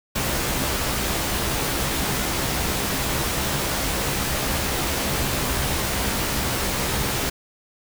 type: noise with comb filter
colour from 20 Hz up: pink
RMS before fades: -24 dBFS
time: 0.15-7.3 s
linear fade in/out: 10 ms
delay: 15 ms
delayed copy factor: +0.5
effects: none